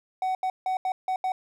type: tone bursts at uneven times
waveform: triangle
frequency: 750 Hz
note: F#5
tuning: 23 cents sharp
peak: -22 dBFS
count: 6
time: 0.22-0.35 / 0.43-0.5 / 0.66-0.77 / 0.85-0.92 / 1.08-1.16 / 1.24-1.32 s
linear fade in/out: 2 ms
effects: none